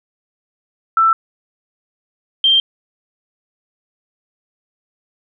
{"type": "tone pair in turn", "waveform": "sine", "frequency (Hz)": [1330, 3163], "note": ["E6", "G7"], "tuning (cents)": [15, 15], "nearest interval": "octave + minor third", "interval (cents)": 1500, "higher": "second", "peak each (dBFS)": [-9, -9], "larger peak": "neither", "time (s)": [[0.97, 1.13], [2.44, 2.6]], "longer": "neither", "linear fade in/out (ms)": 2, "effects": []}